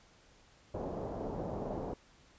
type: low-pass noise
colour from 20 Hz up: white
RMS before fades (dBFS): -39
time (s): 0.74-1.94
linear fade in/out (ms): 5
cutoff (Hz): 700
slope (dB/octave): 24
effects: pink hiss -63 dBFS RMS until 2.38 s + resampled to 16000 Hz